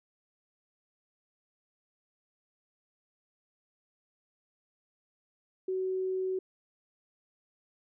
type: tone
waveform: sine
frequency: 375 Hz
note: F#4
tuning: 23 cents sharp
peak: -29 dBFS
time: 5.68-6.39 s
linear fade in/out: 5 ms
effects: none